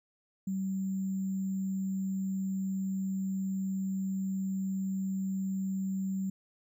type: tone with sample-and-hold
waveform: sine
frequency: 191.5 Hz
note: G3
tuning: 40 cents flat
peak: -30 dBFS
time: 0.47-6.3 s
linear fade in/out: 5 ms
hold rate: 7350 Hz
effects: none